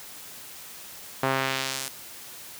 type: tone with band-pass filter sweep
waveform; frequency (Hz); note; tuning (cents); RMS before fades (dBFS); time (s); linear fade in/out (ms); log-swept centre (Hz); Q
sawtooth; 133.4; C3; +34; -28; 1.23-1.88; 0; 980 to 9900; 0.79
effects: white hiss -43 dBFS RMS until 2.59 s + high-pass 60 Hz 12 dB/octave